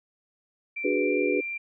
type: tone with pitch glide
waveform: sine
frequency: 2349 to 2368 Hz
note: D7 to D7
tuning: 0 to +14 cents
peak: -30 dBFS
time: 0.76-1.58 s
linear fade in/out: 10 ms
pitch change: +14 cents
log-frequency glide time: 1.02-1.14 s
type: chord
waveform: sine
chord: G# half-diminished seventh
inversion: second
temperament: equal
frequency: 293.7 / 370 / 415.3 / 493.9 Hz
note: D4 / F#4 / G#4 / B4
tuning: 0 / 0 / 0 / 0 cents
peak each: -28 dBFS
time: 0.84-1.41 s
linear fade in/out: 10 ms
effects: none